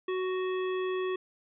harmonic tone, 371.4 Hz, F#4, 7 cents sharp, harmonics 1 / 3 / 5 / 7 / 9, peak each -29 / -39 / -43 / -46 / -48 dBFS, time 0.08-1.16 s, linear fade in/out 5 ms, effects none

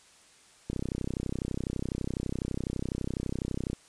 click train, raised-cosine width 3 ms, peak -19 dBFS, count 98, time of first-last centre 0.7-3.731 s, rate 32 Hz, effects white hiss -58 dBFS RMS until 3.88 s + resampled to 22050 Hz

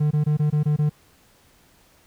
triangle tone bursts, 150 Hz, D3, 37 cents sharp, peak -15 dBFS, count 7, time 0-0.896 s, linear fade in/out 10 ms, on 110 ms, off 21 ms, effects pink hiss -57 dBFS RMS until 2.06 s

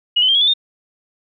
sine tone with pitch steps, 2898 / 3035 / 3179 / 3329 / 3486 / 3651 Hz, F#7 / F#7 / G7 / G#7 / A7 / A#7, -37 / +43 / +24 / +3 / -17 / -37 cents, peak -11 dBFS, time 0.16-0.538 s, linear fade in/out 10 ms, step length 63 ms, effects none

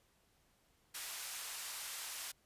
white band-pass noise, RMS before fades -45 dBFS, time 0.94-2.32 s, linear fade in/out 10 ms, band 850 to 12000 Hz, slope 12 dB/octave, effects pink hiss -73 dBFS RMS until 2.45 s + resampled to 32000 Hz

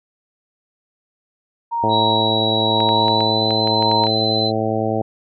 sine tone with tremolo, 932.3 Hz, A#5, in tune, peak -16 dBFS, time 1.71-4.07 s, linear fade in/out 20 ms, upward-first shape sine, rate 0.98 Hz, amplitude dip 75%
harmonic tone, 110 Hz, A2, in tune, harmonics 1 / 2 / 3 / 4 / 5 / 6 / 7, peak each -25 / -25 / -25 / -25 / -25 / -25 / -25 dBFS, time 1.83-5.02 s, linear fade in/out 5 ms
sine tone with pitch glide, 3894 to 4043 Hz, B7 to B7, -25 to +40 cents, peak -19 dBFS, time 1.89-4.52 s, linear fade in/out 50 ms, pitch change +65 cents, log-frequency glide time 2.85-3.6 s
clicks, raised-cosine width 0.3 ms, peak -15 dBFS, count 10, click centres 2.804 / 2.89 / 3.082 / 3.206 / 3.507 / 3.674 / 3.825 / 3.915 / 4.038 / 4.069 s
effects none

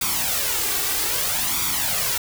white noise with flanger, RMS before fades -23 dBFS, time 0.01-2.18 s, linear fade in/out 5 ms, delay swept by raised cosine 0.85 to 2.65 ms, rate 0.62 Hz, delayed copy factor +0.65, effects none

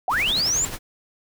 sine linear sweep, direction up, 656 to 7430 Hz, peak -19 dBFS, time 0.08-0.65 s, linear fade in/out 2 ms
pink noise with tremolo, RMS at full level -30 dBFS, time 0.09-0.79 s, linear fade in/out 50 ms, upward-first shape sine, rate 11 Hz, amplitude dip 50%
effects none

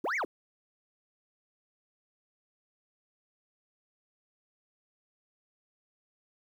sine linear two-way sweep, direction up then down, 220 to 2344 to 220 Hz, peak -26 dBFS, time 0.04-0.25 s, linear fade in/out 5 ms, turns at 0.16 s, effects tanh soft clip ceiling -28 dBFS + 10-bit

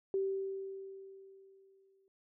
sine tone with exponential decay, 387.7 Hz, G4, 19 cents flat, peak -29 dBFS, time 0.14-2.08 s, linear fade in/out 1 ms, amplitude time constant 420 ms, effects none

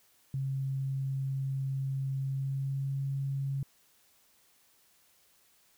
sine tone with pitch glide, 135.1 to 137.22 Hz, C#3 to C#3, -44 to -17 cents, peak -30 dBFS, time 0.34-3.63 s, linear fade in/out 2 ms, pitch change +27 cents, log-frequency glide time 2.2-3.02 s, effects white hiss -66 dBFS RMS until 5.77 s

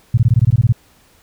sine tone bursts, 116.54 Hz, A#2, in tune, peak -7 dBFS, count 11, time 0.14-0.725 s, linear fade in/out 5 ms, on 35 ms, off 20 ms, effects pink hiss -52 dBFS RMS until 1.22 s

